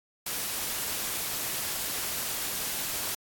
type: noise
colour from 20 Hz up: white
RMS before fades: -32 dBFS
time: 0.26-3.15 s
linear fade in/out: 5 ms
effects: AAC 64 kbps